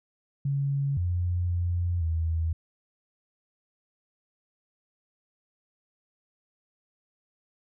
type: tone with pitch steps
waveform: sine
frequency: 139.6 / 88.5 / 87.5 / 81.5 Hz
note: C#3 / F2 / F2 / E2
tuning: +13 / +23 / +4 / -19 cents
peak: -24 dBFS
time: 0.45-2.53 s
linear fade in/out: 5 ms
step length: 520 ms
effects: none